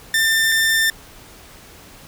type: tone pair in turn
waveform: sawtooth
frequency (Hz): 1792 / 1792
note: A6 / A6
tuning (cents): +31 / +31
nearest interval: unison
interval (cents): 0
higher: neither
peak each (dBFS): -11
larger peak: neither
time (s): 0.14-0.52 / 0.52-0.9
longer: neither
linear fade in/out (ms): 2
effects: pink hiss -43 dBFS RMS until 2.07 s